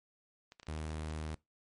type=clicks; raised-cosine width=0.2 ms; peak=-34 dBFS; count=7; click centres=0.521 / 0.598 / 0.631 / 0.669 / 0.776 / 0.906 / 1.106 s
type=tone; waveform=sawtooth; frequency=77.78 Hz; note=D#2; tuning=in tune; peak=-34 dBFS; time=0.68-1.35 s; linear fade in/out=5 ms
effects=noise-tail reverb RT60 0.2 s tail -22 dB re dry + MP3 48 kbps

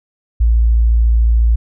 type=tone; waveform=sine; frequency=57 Hz; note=A#1; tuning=38 cents flat; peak=-8 dBFS; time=0.4-1.56 s; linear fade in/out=10 ms; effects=none

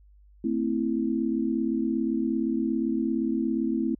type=chord; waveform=sine; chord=A minor; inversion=none; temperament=equal with one note detuned; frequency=224.2 / 261.6 / 329.6 Hz; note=A3 / C4 / E4; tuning=+33 / 0 / 0 cents; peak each=-28 dBFS; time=0.44-3.95 s; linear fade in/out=5 ms; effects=added 50 Hz sine -52 dBFS peak until 3.99 s

